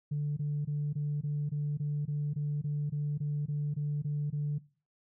sine tone bursts, 146.83 Hz, D3, in tune, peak -28 dBFS, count 16, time 0.11-4.585 s, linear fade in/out 10 ms, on 260 ms, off 21 ms, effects noise-tail reverb RT60 0.4 s tail -21 dB re dry + tanh soft clip ceiling -26 dBFS

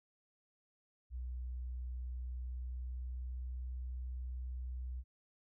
sine tone with pitch glide, 62 to 62.65 Hz, B1 to B1, +7 to +25 cents, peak -39 dBFS, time 1.1-5.04 s, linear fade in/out 50 ms, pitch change +18 cents, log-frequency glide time 2.14-3.54 s, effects none

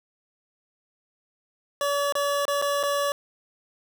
25% pulse tone with dropouts, 570 Hz, C#5, 48 cents sharp, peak -19 dBFS, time 1.81-3.12 s, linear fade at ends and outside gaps 1 ms, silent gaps 2.124-2.153 / 2.453-2.48 / 2.616-2.623 / 2.83-2.835 s, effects none

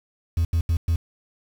sine tone bursts at uneven times, 83.1 Hz, E2, 15 cents sharp, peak -15 dBFS, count 4, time 0.37-0.45 / 0.53-0.61 / 0.69-0.77 / 0.88-0.96 s, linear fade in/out 5 ms, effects tanh soft clip ceiling -17 dBFS + 7-bit

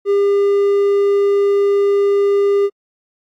triangle tone, 401.8 Hz, G4, 43 cents sharp, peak -9 dBFS, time 0.05-2.7 s, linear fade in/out 50 ms, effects AAC 64 kbps

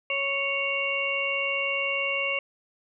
harmonic tone, 554.4 Hz, C#5, in tune, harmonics 1 / 2 / 4 / 5, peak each -32 / -36 / -29 / -28 dBFS, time 0.1-2.39 s, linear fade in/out 2 ms, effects none

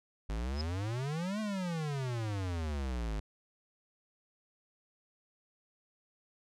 square exponential two-way sweep, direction up then down, 50 to 220 to 50 Hz, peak -34 dBFS, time 0.29-3.2 s, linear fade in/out 5 ms, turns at 1.4 s
sine tone with exponential growth, 5090 Hz, D#8, 39 cents sharp, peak -33 dBFS, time 0.52-0.61 s, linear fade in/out 0 ms, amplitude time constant 18 ms
effects low-pass 8000 Hz 12 dB/octave

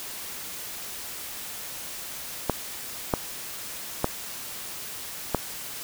clicks, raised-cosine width 1 ms, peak -7 dBFS, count 4, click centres 2.497 / 3.138 / 4.044 / 5.347 s, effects white hiss -37 dBFS RMS until 5.83 s

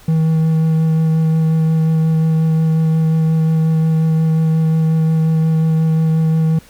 triangle tone with vibrato, 160 Hz, D#3, 49 cents sharp, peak -9 dBFS, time 0.08-6.59 s, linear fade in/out 5 ms, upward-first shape sine, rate 5.6 Hz, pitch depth 10 cents each way, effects pink hiss -45 dBFS RMS until 6.69 s

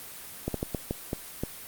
slowing click train, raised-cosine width 2 ms, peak -15 dBFS, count 7, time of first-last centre 0.48-1.436 s, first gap 63 ms, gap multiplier 1.37, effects white hiss -43 dBFS RMS until 1.67 s + Opus 32 kbps

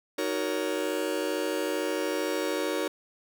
45% pulse chord, D# minor seventh, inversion none, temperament just, 311.1 / 373.4 / 466.7 / 560 Hz, D#4 / F#4 / A#4 / C#5, 0 / +16 / +2 / +18 cents, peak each -33 dBFS, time 0.18-2.88 s, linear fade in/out 5 ms, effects none

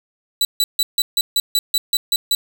sawtooth tone bursts, 3951 Hz, B7, in tune, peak -11 dBFS, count 11, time 0.41-2.35 s, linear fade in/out 2 ms, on 40 ms, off 150 ms, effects none

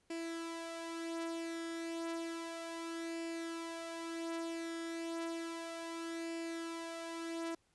sawtooth tone with flanger, 331.9 Hz, E4, 12 cents sharp, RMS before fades -42 dBFS, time 0.1-7.55 s, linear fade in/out 5 ms, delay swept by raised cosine 0.4 to 3.6 ms, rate 0.32 Hz, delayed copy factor +0.5, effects pink hiss -75 dBFS RMS until 7.74 s + resampled to 24000 Hz

